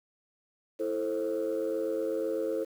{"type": "chord", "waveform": "sine", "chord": "A minor", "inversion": "second", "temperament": "just", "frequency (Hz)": [330, 440, 528], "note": ["E4", "A4", "C5"], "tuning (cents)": [2, 0, 16], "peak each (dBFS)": [-33, -31, -31], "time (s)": [0.79, 2.65], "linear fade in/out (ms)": 20, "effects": ["tanh soft clip ceiling -23 dBFS", "9-bit"]}